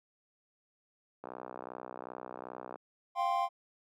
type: click train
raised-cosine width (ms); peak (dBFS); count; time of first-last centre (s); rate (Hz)
1; -27; 96; 1.24-2.758; 62.6
type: chord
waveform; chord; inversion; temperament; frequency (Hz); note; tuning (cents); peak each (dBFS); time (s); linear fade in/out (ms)
triangle; F suspended second; none; equal; 698.5 / 784 / 1046.5; F5 / G5 / C6; 0 / 0 / 0; -31; 3.15-3.49; 50
effects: high-pass 300 Hz 12 dB/octave